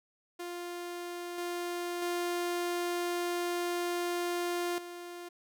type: tone with level steps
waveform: sawtooth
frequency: 350 Hz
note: F4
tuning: 4 cents sharp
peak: -34 / -30 / -27 / -38 dBFS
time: 0.39-5.29 s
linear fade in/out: 10 ms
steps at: 1.38 / 2.02 / 4.78 s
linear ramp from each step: 2 ms
effects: none